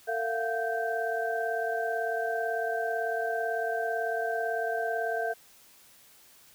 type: tone cluster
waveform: sine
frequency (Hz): 452.6 / 681 / 719 / 1560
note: A4 / F5 / F#5 / G6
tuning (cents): +49 / -44 / -50 / -9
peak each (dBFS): -33 / -31 / -36 / -34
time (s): 0.07-5.34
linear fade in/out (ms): 20
effects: white hiss -57 dBFS RMS until 6.54 s